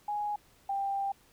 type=tone pair in turn; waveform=sine; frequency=830.6 / 790.8 Hz; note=G#5 / G5; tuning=0 / +15 cents; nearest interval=minor second; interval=85 cents; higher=first; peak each=-30 / -29 dBFS; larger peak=second; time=0.08-0.36 / 0.69-1.12 s; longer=second; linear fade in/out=5 ms; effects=pink hiss -63 dBFS RMS until 1.32 s